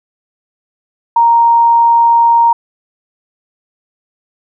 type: tone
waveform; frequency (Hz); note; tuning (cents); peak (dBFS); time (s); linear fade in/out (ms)
sine; 932.3; A#5; 0; -5; 1.16-2.53; 5
effects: none